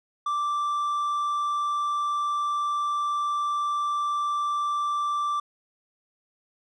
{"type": "tone", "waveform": "triangle", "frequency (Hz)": 1173, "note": "D6", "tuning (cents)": -2, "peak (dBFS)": -22, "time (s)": [0.26, 5.4], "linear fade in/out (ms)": 5, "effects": ["resampled to 24000 Hz"]}